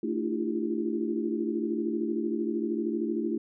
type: tone cluster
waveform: sine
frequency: 222.6 / 295.9 / 335.7 / 348.7 / 396.6 Hz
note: A3 / D4 / E4 / F4 / G4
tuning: +20 / +13 / +32 / -3 / +20 cents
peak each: -32 / -34 / -31 / -36 / -37 dBFS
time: 0.03-3.38 s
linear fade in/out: 5 ms
effects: none